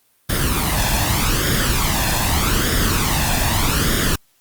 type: noise with flanger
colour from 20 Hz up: pink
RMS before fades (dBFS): -18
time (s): 0.29-4.16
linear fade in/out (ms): 10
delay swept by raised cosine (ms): 0.58 to 1.18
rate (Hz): 0.82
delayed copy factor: +0.6
effects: white hiss -60 dBFS RMS until 4.4 s + Opus 32 kbps